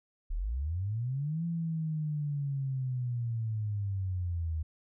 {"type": "linear two-way sweep", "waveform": "sine", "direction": "up then down", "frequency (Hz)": [32.7, 170, 77.6], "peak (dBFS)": -30, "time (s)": [0.3, 4.63], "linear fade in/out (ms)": 10, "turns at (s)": 1.45, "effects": []}